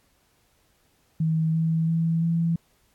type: tone with pitch steps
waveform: sine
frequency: 160 / 162.23 / 164.5 / 166.79 Hz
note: D#3 / E3 / E3 / E3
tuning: +49 / -27 / -3 / +21 cents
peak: -20 dBFS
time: 1.2-2.56 s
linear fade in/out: 5 ms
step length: 340 ms
effects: pink hiss -65 dBFS RMS until 2.94 s + AAC 64 kbps